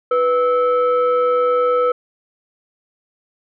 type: tone pair together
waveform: sine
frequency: 493.9 / 1305.3 Hz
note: B4 / E6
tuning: 0 / -17 cents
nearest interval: octave + perfect fourth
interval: 1683 cents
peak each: -13 / -17 dBFS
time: 0.11-1.92 s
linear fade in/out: 5 ms
effects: tanh soft clip ceiling -9 dBFS